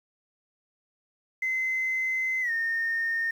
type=tone with pitch glide; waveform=sine; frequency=2055 to 1830.8 Hz; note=C7 to A#6; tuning=-32 to -32 cents; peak=-24 dBFS; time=1.42-3.31 s; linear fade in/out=5 ms; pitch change=-200 cents; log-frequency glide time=2.41-2.51 s; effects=tanh soft clip ceiling -21 dBFS + 9-bit